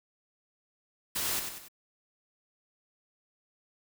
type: noise with echo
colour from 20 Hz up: white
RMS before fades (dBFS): -32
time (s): 1.15-1.4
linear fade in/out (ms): 10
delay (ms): 95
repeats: 3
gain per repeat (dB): -6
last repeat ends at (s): 1.685
effects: none